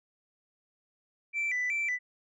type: tone with vibrato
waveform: sine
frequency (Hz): 2155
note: C#7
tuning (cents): -49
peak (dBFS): -26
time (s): 1.33-1.99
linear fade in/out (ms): 50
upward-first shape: square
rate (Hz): 2.7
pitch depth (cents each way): 140
effects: tanh soft clip ceiling -26 dBFS